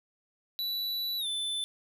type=tone with pitch glide; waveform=square; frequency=3951 to 3520 Hz; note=B7 to A7; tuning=0 to 0 cents; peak=-31 dBFS; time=0.59-1.64 s; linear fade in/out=0 ms; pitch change=-200 cents; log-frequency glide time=1.18-1.27 s; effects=none

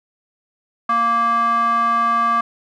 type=tone with band-pass filter; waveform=square; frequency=233.1 Hz; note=A#3; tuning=in tune; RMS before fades=-17 dBFS; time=0.89-2.41 s; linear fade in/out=5 ms; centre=1200 Hz; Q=5.8; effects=none

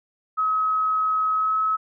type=tone with pitch glide; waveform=sine; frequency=1277 to 1288.1 Hz; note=D#6 to E6; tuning=+45 to -40 cents; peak=-19 dBFS; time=0.37-1.77 s; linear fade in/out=20 ms; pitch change=+15 cents; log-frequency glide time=1.34-1.55 s; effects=none

